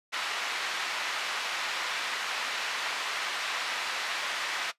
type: band-pass noise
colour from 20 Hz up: pink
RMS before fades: -33 dBFS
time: 0.12-4.72 s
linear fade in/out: 20 ms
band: 1200 to 3900 Hz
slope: 12 dB/octave
effects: noise-tail reverb RT60 0.1 s tail -17 dB re dry + resampled to 32000 Hz